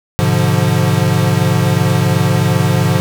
square chord, G# diminished seventh, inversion none, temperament equal with one note detuned, 103.83 / 126.58 / 146.83 / 174.61 Hz, G#2 / B2 / D3 / F3, 0 / +43 / 0 / 0 cents, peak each -17 dBFS, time 0.19-3 s, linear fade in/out 0 ms, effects none

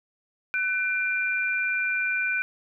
sine tone pair together, 1500 / 2381 Hz, F#6 / D7, +23 / +23 cents, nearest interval minor sixth, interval 800 cents, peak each -26 dBFS, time 0.54-2.42 s, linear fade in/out 0 ms, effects none

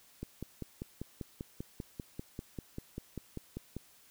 click train, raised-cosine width 3 ms, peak -26 dBFS, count 19, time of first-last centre 0.23-3.766 s, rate 5.09 Hz, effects white hiss -62 dBFS RMS until 4.1 s

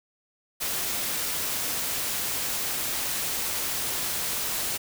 white noise, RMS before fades -29 dBFS, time 0.6-4.78 s, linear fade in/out 20 ms, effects none

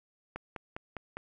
click train, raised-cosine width 0.5 ms, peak -23 dBFS, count 5, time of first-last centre 0.36-1.17 s, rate 4.94 Hz, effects none

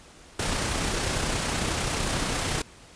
pink noise with amplitude modulation, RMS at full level -26 dBFS, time 0.39-2.62 s, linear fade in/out 5 ms, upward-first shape sine, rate 31.1 Hz, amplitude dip 30%, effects pink hiss -50 dBFS RMS until 2.95 s + resampled to 22050 Hz

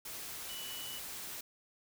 sine tone in noise, 2960 Hz, F#7, in tune, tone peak -45 dBFS, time 0.49-0.99 s, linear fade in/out 5 ms, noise white, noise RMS -44 dBFS, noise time 0.05-1.41 s, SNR -4 dB, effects none

